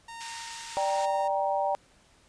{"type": "tone with tremolo", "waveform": "sawtooth", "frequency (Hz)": 922, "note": "A#5", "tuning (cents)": -19, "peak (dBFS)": -35, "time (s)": [0.08, 1.28], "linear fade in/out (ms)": 5, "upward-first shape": "triangle", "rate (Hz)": 1.3, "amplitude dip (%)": 45}
{"type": "band-pass noise", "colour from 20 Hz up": "white", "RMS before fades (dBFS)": -43, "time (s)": [0.2, 1.06], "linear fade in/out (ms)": 10, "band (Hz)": [1300, 7900], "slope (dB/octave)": 24}
{"type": "chord", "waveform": "sine", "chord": "G minor", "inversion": "second", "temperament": "just", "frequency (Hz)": [588, 784, 940.8], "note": ["D5", "G5", "Bb5"], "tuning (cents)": [2, 0, 16], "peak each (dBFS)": [-29, -28, -31], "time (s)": [0.77, 1.75], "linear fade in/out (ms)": 0}
{"effects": ["pink hiss -61 dBFS RMS until 2.28 s", "resampled to 22050 Hz"]}